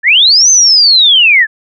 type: linear two-way sweep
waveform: sine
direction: up then down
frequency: 1661.2 to 6272 to 1661.2 Hz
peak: -3 dBFS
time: 0.03-1.47 s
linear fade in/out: 50 ms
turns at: 0.5 s
effects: none